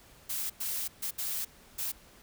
blue noise bursts at uneven times, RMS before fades -34 dBFS, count 5, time 0.29-0.5 / 0.6-0.88 / 1.02-1.11 / 1.18-1.45 / 1.78-1.92 s, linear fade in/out 10 ms, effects pink hiss -57 dBFS RMS until 2.22 s

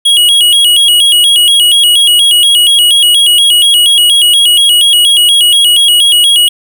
square tone with vibrato, 3100 Hz, G7, 20 cents flat, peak -4 dBFS, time 0.05-6.49 s, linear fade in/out 10 ms, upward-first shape square, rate 4.2 Hz, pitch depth 110 cents each way, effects none

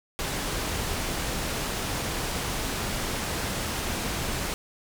pink low-pass noise, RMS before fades -30 dBFS, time 0.19-4.54 s, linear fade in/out 0 ms, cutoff 12000 Hz, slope 12 dB/octave, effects none

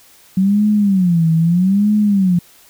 sine tone with vibrato, 185 Hz, F#3, in tune, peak -10 dBFS, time 0.37-2.39 s, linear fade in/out 5 ms, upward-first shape sine, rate 0.79 Hz, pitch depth 230 cents each way, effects white hiss -47 dBFS RMS until 2.69 s

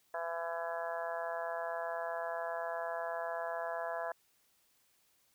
harmonic tone, 167.8 Hz, E3, 31 cents sharp, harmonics 3 / 4 / 5 / 6 / 7 / 8 / 9 / 10, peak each -45 / -38 / -47 / -43 / -53 / -48 / -52 / -45 dBFS, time 0.14-4.12 s, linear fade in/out 2 ms, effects white hiss -72 dBFS RMS until 5.34 s

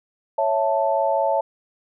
sine chord, A major, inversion first, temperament equal, 554.4 / 659.3 / 880 Hz, C#5 / E5 / A5, 0 / 0 / 0 cents, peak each -22 dBFS, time 0.38-1.41 s, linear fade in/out 5 ms, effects none

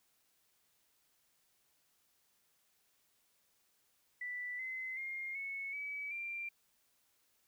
sine tone with pitch steps, 1975.5 / 2049 / 2125 / 2203 / 2285 / 2370 Hz, B6 / C7 / C7 / C#7 / D7 / D7, 0 / -37 / +26 / -11 / -48 / +15 cents, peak -39 dBFS, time 4.21-6.49 s, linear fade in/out 5 ms, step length 380 ms, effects white hiss -75 dBFS RMS until 7.47 s

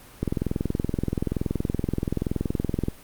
click train, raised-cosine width 3 ms, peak -11 dBFS, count 57, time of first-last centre 0.23-2.884 s, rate 21.1 Hz, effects pink hiss -48 dBFS RMS until 3.03 s + Opus 32 kbps

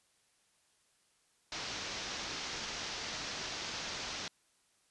white low-pass noise, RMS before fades -41 dBFS, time 1.52-4.28 s, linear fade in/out 2 ms, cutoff 6200 Hz, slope 48 dB/octave, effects white hiss -72 dBFS RMS until 4.9 s + resampled to 24000 Hz

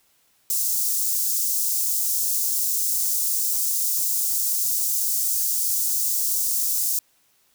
white high-pass noise, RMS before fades -23 dBFS, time 0.5-6.99 s, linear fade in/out 2 ms, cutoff 5800 Hz, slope 24 dB/octave, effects white hiss -63 dBFS RMS until 7.54 s

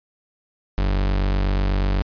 40% pulse tone, 48.13 Hz, G1, 31 cents flat, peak -17 dBFS, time 0.78-2.02 s, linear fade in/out 0 ms, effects resampled to 11025 Hz

